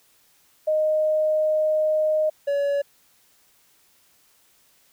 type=tone pair in turn; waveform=sine / triangle; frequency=619 / 566.6 Hz; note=D#5 / C#5; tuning=-9 / +38 cents; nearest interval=major second; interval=153 cents; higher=first; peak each=-18 dBFS; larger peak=neither; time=0.67-2.3 / 2.47-2.82 s; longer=first; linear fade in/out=10 ms; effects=white hiss -60 dBFS RMS until 4.92 s